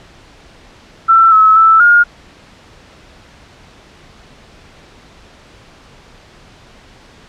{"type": "tone with pitch steps", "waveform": "sine", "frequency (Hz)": [1338, 1293, 1320, 1422], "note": ["E6", "E6", "E6", "F6"], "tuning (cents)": [25, -34, 2, 31], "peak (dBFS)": -4, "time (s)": [1.08, 2.04], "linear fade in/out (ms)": 20, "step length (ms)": 240, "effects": ["pink hiss -42 dBFS RMS until 7.28 s", "low-pass 5000 Hz 12 dB/octave"]}